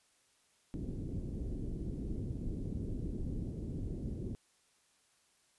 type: low-pass noise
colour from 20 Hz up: pink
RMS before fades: -39 dBFS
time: 0.74-4.35 s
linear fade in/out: 0 ms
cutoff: 350 Hz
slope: 24 dB/octave
effects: white hiss -71 dBFS RMS until 5.58 s + resampled to 24000 Hz